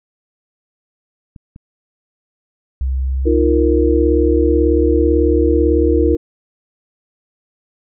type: clicks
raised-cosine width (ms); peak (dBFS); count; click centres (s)
5; -24; 2; 1.362 / 1.561
type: tone with pitch glide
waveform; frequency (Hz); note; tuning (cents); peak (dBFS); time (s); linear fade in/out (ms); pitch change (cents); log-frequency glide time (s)
sine; 65.41 to 70.1; C2 to C#2; 0 to +20; -15; 2.81-6.15; 0; +120; 2.93-5.26
type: chord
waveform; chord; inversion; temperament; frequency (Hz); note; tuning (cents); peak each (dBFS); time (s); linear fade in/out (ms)
sine; Eb suspended second; none; equal; 311.1 / 349.2 / 466.2; Eb4 / F4 / Bb4; 0 / 0 / 0; -16; 3.25-6.17; 20
effects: none